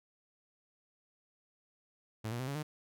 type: tone with pitch steps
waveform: sawtooth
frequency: 110 / 119.26 / 129.31 / 140.2 / 152.01 Hz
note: A2 / A#2 / C3 / C#3 / D#3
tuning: 0 / +40 / -20 / +20 / -40 cents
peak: -32 dBFS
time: 2.24-2.63 s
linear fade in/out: 10 ms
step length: 78 ms
effects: none